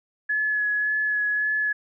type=tone with vibrato; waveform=sine; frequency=1700 Hz; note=G#6; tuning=40 cents sharp; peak=-21 dBFS; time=0.29-1.73 s; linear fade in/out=10 ms; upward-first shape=sine; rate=1.8 Hz; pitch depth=16 cents each way; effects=none